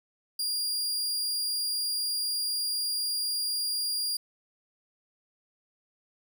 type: tone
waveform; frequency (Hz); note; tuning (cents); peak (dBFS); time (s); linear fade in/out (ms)
sawtooth; 4812; D8; +41; -25; 0.39-4.17; 5
effects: none